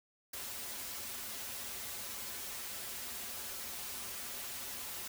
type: noise with comb filter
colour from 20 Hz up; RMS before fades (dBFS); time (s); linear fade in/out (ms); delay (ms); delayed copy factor
white; -43; 0.33-5.08; 5; 6.4; -0.95
effects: none